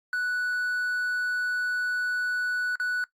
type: tone with dropouts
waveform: triangle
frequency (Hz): 1480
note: F#6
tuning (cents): 0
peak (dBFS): -23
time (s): 0.13-3.04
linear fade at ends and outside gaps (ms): 1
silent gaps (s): 2.756-2.799
effects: noise-tail reverb RT60 0.1 s tail -19 dB re dry + Opus 48 kbps